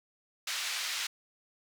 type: band-pass noise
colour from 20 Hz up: white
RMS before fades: -35 dBFS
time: 0.47-1.07 s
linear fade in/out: 5 ms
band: 1500 to 4900 Hz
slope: 12 dB/octave
effects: none